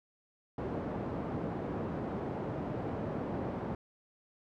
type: band-pass noise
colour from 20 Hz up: pink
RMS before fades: -37 dBFS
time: 0.58-3.75 s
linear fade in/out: 2 ms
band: 120 to 730 Hz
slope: 12 dB/octave
effects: none